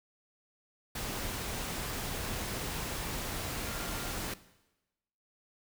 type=tone in noise; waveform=sine; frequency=1395 Hz; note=F6; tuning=2 cents flat; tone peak=-47 dBFS; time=3.66-4.11 s; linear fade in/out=5 ms; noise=pink; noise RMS=-37 dBFS; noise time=0.95-4.34 s; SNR=-13 dB; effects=noise-tail reverb RT60 1.0 s tail -17 dB re dry